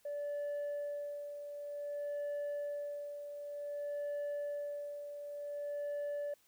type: tone with tremolo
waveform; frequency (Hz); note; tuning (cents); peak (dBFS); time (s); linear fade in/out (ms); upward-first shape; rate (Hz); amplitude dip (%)
sine; 580; D5; -22; -33; 0.05-6.34; 5; sine; 0.54; 65
effects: tanh soft clip ceiling -35 dBFS + white hiss -70 dBFS RMS until 6.47 s